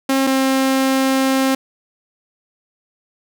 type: tone pair in turn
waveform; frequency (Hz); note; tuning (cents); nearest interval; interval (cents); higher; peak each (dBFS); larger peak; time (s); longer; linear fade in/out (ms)
sawtooth; 268.7 / 266.1; C4 / C4; +46 / +29; unison; 17; first; -10; neither; 0.09-0.27 / 0.27-1.55; second; 5
effects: none